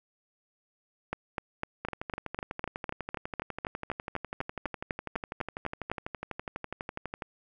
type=two click trains; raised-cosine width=0.5 ms; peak=-20 / -16 dBFS; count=66 / 20; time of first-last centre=1.85-7.222 / 1.13-5.916 s; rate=12.1 / 3.97 Hz; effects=none